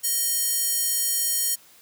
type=tone with high-pass filter; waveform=square; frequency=622.3 Hz; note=D#5; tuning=in tune; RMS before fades=-24 dBFS; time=0.03-1.56 s; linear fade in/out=20 ms; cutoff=8300 Hz; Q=1; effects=white hiss -53 dBFS RMS until 1.81 s + high-pass 100 Hz 12 dB/octave